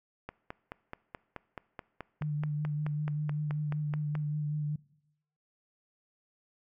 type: click train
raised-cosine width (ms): 0.5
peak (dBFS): -24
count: 19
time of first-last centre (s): 0.29-4.153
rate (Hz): 4.66
type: tone with vibrato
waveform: sine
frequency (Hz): 149.6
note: D3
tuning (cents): +32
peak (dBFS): -30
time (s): 2.21-4.76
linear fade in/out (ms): 5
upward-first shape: sine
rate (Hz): 5.2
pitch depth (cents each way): 24
effects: noise-tail reverb RT60 0.8 s tail -21 dB re dry